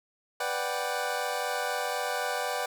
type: chord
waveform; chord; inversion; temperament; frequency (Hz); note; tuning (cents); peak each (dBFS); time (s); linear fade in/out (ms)
25% pulse; G major seventh; first; equal; 493.9 / 587.3 / 740 / 784; B4 / D5 / F#5 / G5; 0 / 0 / 0 / 0; -31; 0.4-2.66; 5
effects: none